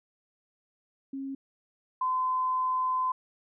sine tone pair in turn, 271.3 / 1024.3 Hz, C#4 / C6, -37 / -37 cents, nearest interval octave + major seventh, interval 2300 cents, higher second, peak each -33 / -25 dBFS, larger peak second, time 1.13-1.35 / 2.01-3.12 s, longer second, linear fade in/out 5 ms, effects none

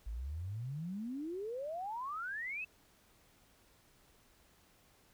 sine exponential sweep, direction up, 50.5 to 2676 Hz, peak -38 dBFS, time 0.06-2.65 s, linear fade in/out 10 ms, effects pink hiss -67 dBFS RMS until 5.13 s

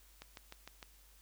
click train, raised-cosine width 0.2 ms, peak -30 dBFS, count 5, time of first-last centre 0.22-0.828 s, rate 6.58 Hz, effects added 50 Hz sine -62 dBFS peak until 1.21 s + white hiss -65 dBFS RMS until 1.21 s

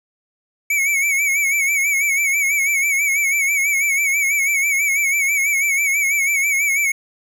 square tone with vibrato, 2247 Hz, C#7, 23 cents sharp, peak -16 dBFS, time 0.7-6.92 s, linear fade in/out 5 ms, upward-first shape sine, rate 6.1 Hz, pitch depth 73 cents each way, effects none

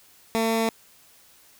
15% pulse tone, 225.4 Hz, A3, 42 cents sharp, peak -15 dBFS, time 0.35-0.69 s, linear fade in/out 0 ms, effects white hiss -55 dBFS RMS until 1.59 s

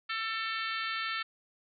harmonic tone, 446 Hz, A4, 23 cents sharp, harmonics 3 / 4 / 5 / 6 / 7 / 8 / 9 / 10, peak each -36 / -38 / -40 / -42 / -43 / -44 / -45 / -46 dBFS, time 0.09-1.23 s, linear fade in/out 10 ms, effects none

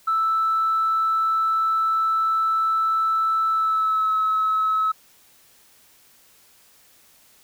sine tone with pitch glide, 1318.5 to 1292.1 Hz, E6 to E6, 0 to -35 cents, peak -17 dBFS, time 0.07-4.92 s, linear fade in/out 10 ms, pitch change -35 cents, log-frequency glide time 3.49-4.14 s, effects tanh soft clip ceiling -14 dBFS + white hiss -55 dBFS RMS until 7.43 s

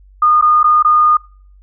sine tone with dropouts, 1223 Hz, D#6, 30 cents flat, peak -7 dBFS, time 0.22-1.17 s, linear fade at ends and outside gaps 5 ms, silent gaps 0.413-0.423 / 0.631-0.641 / 0.826-0.847 s, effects noise-tail reverb RT60 0.5 s tail -26 dB re dry + added 48 Hz sine -41 dBFS peak until 1.62 s

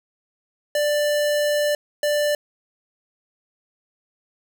square tone pair in turn, 590 / 590 Hz, D5 / D5, +8 / +8 cents, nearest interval unison, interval 0 cents, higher neither, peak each -19 dBFS, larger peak neither, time 0.75-1.75 / 2.03-2.35 s, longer first, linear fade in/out 2 ms, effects none

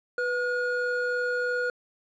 triangle tone pair together, 493.9 / 1438.7 Hz, B4 / F#6, 0 / -49 cents, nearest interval octave + perfect fifth, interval 1851 cents, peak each -26 dBFS, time 0.18-1.7 s, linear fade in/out 2 ms, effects resampled to 16000 Hz

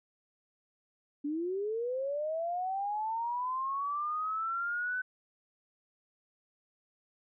sine linear sweep, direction up, 282 to 1516 Hz, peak -31 dBFS, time 1.24-5.02 s, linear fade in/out 10 ms, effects none

